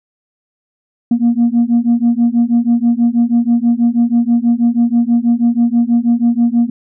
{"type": "beating tone pair", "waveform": "sine", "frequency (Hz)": [233.1, 239.3], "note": ["A#3", "A#3"], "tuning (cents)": [0, 46], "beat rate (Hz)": 6.2, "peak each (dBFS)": -11, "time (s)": [1.11, 6.7], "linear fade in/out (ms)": 5, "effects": ["tanh soft clip ceiling -5 dBFS"]}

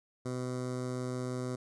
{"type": "tone with notch filter", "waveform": "15% pulse", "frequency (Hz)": 126.2, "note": "B2", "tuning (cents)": 38, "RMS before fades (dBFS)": -36, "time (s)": [0.25, 1.56], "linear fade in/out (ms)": 10, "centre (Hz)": 2700, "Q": 0.62, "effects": ["resampled to 22050 Hz"]}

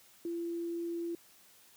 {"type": "tone", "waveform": "sine", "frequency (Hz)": 339.5, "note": "F4", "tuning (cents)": -49, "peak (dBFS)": -34, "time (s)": [0.25, 1.15], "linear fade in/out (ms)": 2, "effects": ["white hiss -61 dBFS RMS until 1.76 s", "high-pass 60 Hz 12 dB/octave"]}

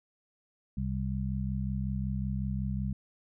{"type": "harmonic tone", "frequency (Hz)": 65.41, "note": "C2", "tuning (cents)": 0, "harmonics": [1, 2, 3], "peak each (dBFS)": [-34, -34, -34], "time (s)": [0.77, 2.93], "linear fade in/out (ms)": 5, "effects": []}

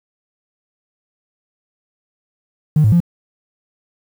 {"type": "tone with pitch steps", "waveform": "triangle", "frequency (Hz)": [152.7, 107, 172.6], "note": ["D#3", "A2", "F3"], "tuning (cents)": [-32, -48, -20], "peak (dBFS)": -5, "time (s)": [2.76, 3.003], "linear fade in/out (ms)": 5, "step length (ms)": 81, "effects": ["tanh soft clip ceiling -6 dBFS", "7-bit"]}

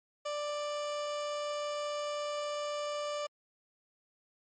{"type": "tone", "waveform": "30% pulse", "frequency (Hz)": 589, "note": "D5", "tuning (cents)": 5, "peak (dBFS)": -31, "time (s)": [0.25, 3.27], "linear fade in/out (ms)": 10, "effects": ["MP3 32 kbps"]}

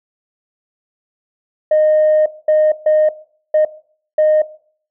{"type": "tone bursts at uneven times", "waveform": "sine", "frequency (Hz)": 616, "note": "D#5", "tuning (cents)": -17, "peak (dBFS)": -7, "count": 5, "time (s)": [[1.71, 2.26], [2.48, 2.72], [2.86, 3.09], [3.54, 3.65], [4.18, 4.42]], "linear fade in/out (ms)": 5, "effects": ["noise-tail reverb RT60 0.5 s tail -18 dB re dry", "tanh soft clip ceiling -6 dBFS"]}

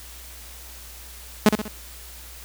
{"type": "tone with echo", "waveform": "sawtooth", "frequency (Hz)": 212.7, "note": "G#3", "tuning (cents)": 42, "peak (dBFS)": -7, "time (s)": [1.46, 1.49], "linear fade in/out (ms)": 2, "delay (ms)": 64, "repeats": 3, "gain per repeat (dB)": -7, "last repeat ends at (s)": 1.682, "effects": ["added 60 Hz sine -43 dBFS peak until 2.44 s", "white hiss -43 dBFS RMS until 2.44 s"]}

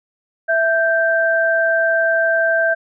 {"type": "tone pair together", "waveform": "sine", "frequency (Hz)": [659.3, 1568], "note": ["E5", "G6"], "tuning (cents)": [0, 0], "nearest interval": "octave + minor third", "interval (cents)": 1500, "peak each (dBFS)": [-16, -16], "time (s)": [0.48, 2.75], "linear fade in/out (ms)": 20, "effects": []}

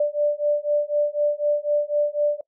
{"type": "beating tone pair", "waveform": "sine", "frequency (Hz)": [587.3, 591.3], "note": ["D5", "D5"], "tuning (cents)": [0, 12], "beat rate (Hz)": 4, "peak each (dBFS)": -22, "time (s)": [0, 2.41], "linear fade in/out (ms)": 5, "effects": ["noise-tail reverb RT60 0.1 s tail -21 dB re dry"]}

